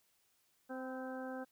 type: harmonic tone with a mistuned harmonic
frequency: 259.6 Hz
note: C4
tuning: 13 cents flat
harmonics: 1 / 2 / 3 / 4 / 5 / 6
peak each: -44 / -45 / -49 / -57 / -55 / -51 dBFS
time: 0.69-1.45 s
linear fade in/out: 20 ms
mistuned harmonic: 4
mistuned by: -31 cents
effects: white hiss -75 dBFS RMS until 1.51 s